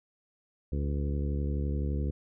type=harmonic tone with a mistuned harmonic; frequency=71.8 Hz; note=D2; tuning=39 cents flat; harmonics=1 / 2 / 3 / 4 / 5 / 6 / 7; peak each=-29 / -35 / -39 / -41 / -43 / -45 / -46 dBFS; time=0.72-2.11 s; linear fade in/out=5 ms; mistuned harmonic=7; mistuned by=-15 cents; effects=none